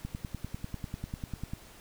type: click train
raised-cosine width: 5 ms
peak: -23 dBFS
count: 16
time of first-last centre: 0.05-1.535 s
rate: 10.1 Hz
effects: pink hiss -53 dBFS RMS until 1.8 s